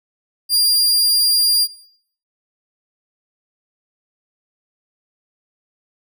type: tone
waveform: sawtooth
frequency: 4797 Hz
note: D8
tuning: 36 cents sharp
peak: -9 dBFS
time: 0.49-1.68 s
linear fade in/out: 50 ms
effects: noise-tail reverb RT60 0.6 s tail -17 dB re dry